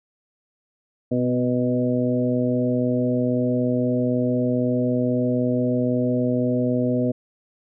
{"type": "harmonic tone with a mistuned harmonic", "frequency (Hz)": 123.9, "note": "B2", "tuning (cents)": 6, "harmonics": [1, 2, 3, 4, 5], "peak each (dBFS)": [-26, -21, -30, -26, -28], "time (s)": [1.11, 7.12], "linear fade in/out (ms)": 10, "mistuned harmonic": 2, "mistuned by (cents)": 16, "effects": []}